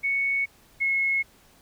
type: tone pair in turn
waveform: sine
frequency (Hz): 2217 / 2176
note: C#7 / C#7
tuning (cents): 0 / -33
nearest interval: unison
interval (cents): 33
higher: first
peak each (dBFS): -22 / -21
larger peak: second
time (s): 0.03-0.46 / 0.8-1.23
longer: neither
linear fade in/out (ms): 20
effects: pink hiss -57 dBFS RMS until 1.61 s